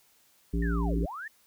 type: harmonic tone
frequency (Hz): 57.1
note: A#1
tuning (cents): -35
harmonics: 1 / 3 / 5 / 7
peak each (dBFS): -27 / -31 / -34 / -38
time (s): 0.53-1.06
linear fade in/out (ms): 10
type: linear two-way sweep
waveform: sine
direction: down then up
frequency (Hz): 1864.7 to 233.1 to 1864.7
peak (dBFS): -36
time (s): 0.62-1.28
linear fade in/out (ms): 5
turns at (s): 0.99
effects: white hiss -64 dBFS RMS until 1.46 s